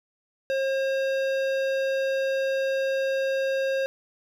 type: tone with hard clipping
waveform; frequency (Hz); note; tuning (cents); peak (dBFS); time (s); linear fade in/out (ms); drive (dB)
sine; 537; C5; +45; -25; 0.5-3.86; 0; 14
effects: none